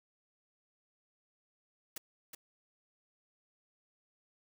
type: noise with echo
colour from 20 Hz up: white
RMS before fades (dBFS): -41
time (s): 1.96-1.98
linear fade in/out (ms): 5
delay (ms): 370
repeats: 1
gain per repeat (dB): -6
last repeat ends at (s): 2.35
effects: none